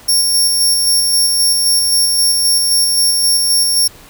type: tone with tremolo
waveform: 20% pulse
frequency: 5500 Hz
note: F8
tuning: 27 cents flat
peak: -4 dBFS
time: 0.08-3.88 s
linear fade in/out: 10 ms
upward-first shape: square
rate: 3.8 Hz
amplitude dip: 25%
effects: pink hiss -40 dBFS RMS until 4.09 s